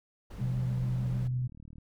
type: noise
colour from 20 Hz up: brown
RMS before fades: -43 dBFS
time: 0.3-1.28 s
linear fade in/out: 10 ms
type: tone with vibrato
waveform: triangle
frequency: 185.1 Hz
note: F#3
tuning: 1 cent sharp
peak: -37 dBFS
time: 0.38-1.25 s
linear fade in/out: 5 ms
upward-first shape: triangle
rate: 6.6 Hz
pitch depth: 200 cents each way
type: tone with pitch glide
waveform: sine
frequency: 126.1 to 125.23 Hz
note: B2 to B2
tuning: +36 to +24 cents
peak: -28 dBFS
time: 0.4-1.48 s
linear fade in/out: 20 ms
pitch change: -12 cents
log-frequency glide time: 0.67-0.94 s
type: click train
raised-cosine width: 5 ms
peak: -37 dBFS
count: 31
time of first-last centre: 1-1.783 s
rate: 38.3 Hz
effects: none